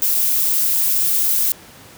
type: noise with dropouts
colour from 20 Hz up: violet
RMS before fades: -17 dBFS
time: 0.02-1.52 s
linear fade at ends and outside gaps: 0 ms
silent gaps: 0.144-0.148 s
effects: pink hiss -42 dBFS RMS until 1.97 s + high-pass 80 Hz 12 dB/octave